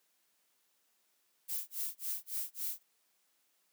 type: noise with tremolo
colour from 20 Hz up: violet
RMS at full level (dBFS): -36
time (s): 1.48-2.83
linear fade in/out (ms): 20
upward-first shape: sine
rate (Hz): 3.6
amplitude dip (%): 100
effects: white hiss -75 dBFS RMS until 3.72 s + high-pass 200 Hz 12 dB/octave